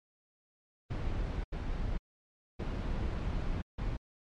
brown noise bursts at uneven times, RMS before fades -34 dBFS, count 4, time 0.9-1.44 / 1.52-1.98 / 2.59-3.62 / 3.78-3.97 s, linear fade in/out 10 ms, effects low-pass 4000 Hz 12 dB/octave + MP3 64 kbps

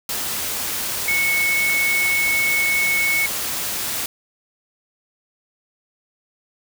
sine tone in noise, 2205 Hz, C#7, 10 cents flat, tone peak -17 dBFS, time 1.08-3.26 s, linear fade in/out 2 ms, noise white, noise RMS -25 dBFS, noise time 0.09-4.06 s, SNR +5 dB, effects none

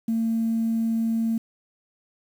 sine tone, 226.5 Hz, A#3, 50 cents flat, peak -20 dBFS, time 0.08-1.38 s, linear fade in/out 5 ms, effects tanh soft clip ceiling -16 dBFS + 8-bit

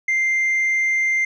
sine tone with tanh clipping, 2093 Hz, C7, in tune, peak -17 dBFS, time 0.08-1.25 s, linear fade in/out 5 ms, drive 1 dB, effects none

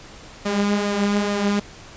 sawtooth tone with flanger, 203.9 Hz, G#3, 32 cents flat, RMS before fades -21 dBFS, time 0.45-1.6 s, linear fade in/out 10 ms, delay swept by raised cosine 1.6 to 5.8 ms, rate 2.3 Hz, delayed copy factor +0.5, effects pink hiss -42 dBFS RMS until 1.96 s + resampled to 16000 Hz

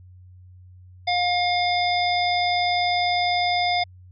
harmonic tone, 712 Hz, F5, 33 cents sharp, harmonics 1 / 3 / 5 / 7, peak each -21 / -26 / -28 / -29 dBFS, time 1.07-3.84 s, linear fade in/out 10 ms, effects added 91 Hz sine -44 dBFS peak until 4.11 s

